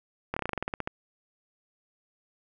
slowing click train, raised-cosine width 0.5 ms, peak -15 dBFS, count 13, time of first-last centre 0.34-0.875 s, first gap 25 ms, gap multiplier 1.1, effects none

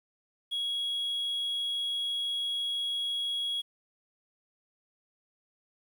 triangle tone, 3322 Hz, G#7, in tune, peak -27 dBFS, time 0.51-3.62 s, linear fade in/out 20 ms, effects tanh soft clip ceiling -24 dBFS + 10-bit

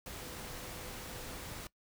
sine tone in noise, 501 Hz, B4, 25 cents sharp, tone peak -55 dBFS, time 0.21-1.46 s, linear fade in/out 2 ms, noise pink, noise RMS -45 dBFS, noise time 0.06-1.67 s, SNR -13 dB, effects noise-tail reverb RT60 0.1 s tail -20 dB re dry

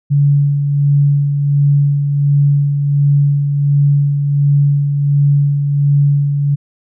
sine tone with tremolo, 142.8 Hz, D3, 48 cents flat, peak -7 dBFS, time 0.1-6.56 s, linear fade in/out 20 ms, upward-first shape sine, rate 1.4 Hz, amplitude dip 45%, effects none

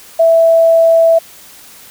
sine tone, 659.3 Hz, E5, in tune, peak -5 dBFS, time 0.19-1.19 s, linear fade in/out 10 ms, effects white hiss -38 dBFS RMS until 1.9 s

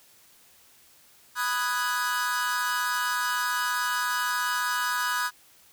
45% pulse chord, G# minor seventh, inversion first, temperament equal, 987.8 / 1244.5 / 1480 / 1661.2 Hz, B5 / D#6 / F#6 / G#6, 0 / 0 / 0 / 0 cents, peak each -31 dBFS, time 1.35-5.31 s, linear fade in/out 50 ms, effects white hiss -57 dBFS RMS until 5.72 s

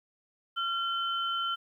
sine tone pair together, 1373 / 3065 Hz, F6 / G7, -30 / -40 cents, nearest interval octave + major second, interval 1390 cents, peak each -30 / -33 dBFS, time 0.56-1.56 s, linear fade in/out 20 ms, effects 11-bit

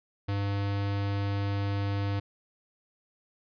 square tone, 100.2 Hz, G2, 38 cents sharp, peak -28 dBFS, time 0.28-2.2 s, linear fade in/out 10 ms, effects resampled to 11025 Hz

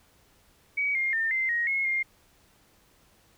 sine tone with pitch steps, 2266 / 2122 / 1807 / 2079 / 1882 / 2169 / 2119 Hz, C#7 / C7 / A6 / C7 / A#6 / C#7 / C7, +37 / +24 / +46 / -12 / +16 / -38 / +21 cents, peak -24 dBFS, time 0.77-2.03 s, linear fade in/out 10 ms, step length 180 ms, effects pink hiss -62 dBFS RMS until 3.37 s

